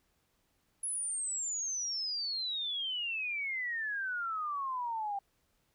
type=exponential sweep; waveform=sine; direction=down; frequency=10548 to 784 Hz; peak=-33 dBFS; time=0.83-5.19 s; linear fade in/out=5 ms; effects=pink hiss -75 dBFS RMS until 5.74 s